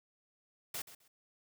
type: noise with echo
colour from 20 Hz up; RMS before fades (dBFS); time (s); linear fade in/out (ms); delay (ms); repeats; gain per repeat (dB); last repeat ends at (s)
white; -40; 0.74-0.82; 5; 130; 2; -14; 1.08
effects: none